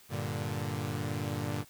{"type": "chord", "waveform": "sawtooth", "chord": "G minor", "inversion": "none", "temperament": "equal", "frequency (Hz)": [98, 116.54, 146.83], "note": ["G2", "Bb2", "D3"], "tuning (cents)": [0, 0, 0], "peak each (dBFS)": -33, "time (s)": [0.09, 1.65], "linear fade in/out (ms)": 50, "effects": ["white hiss -58 dBFS RMS until 1.69 s"]}